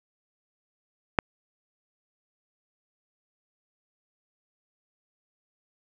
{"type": "click", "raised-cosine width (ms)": 0.5, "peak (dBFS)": -4, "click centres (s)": 1.188, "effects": []}